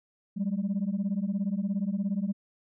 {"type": "beating tone pair", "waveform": "sine", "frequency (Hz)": [190, 207], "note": ["F#3", "G#3"], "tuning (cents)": [46, -5], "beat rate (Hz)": 17, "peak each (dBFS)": -28, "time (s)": [0.36, 2.33], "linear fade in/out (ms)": 20, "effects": ["tanh soft clip ceiling -23 dBFS"]}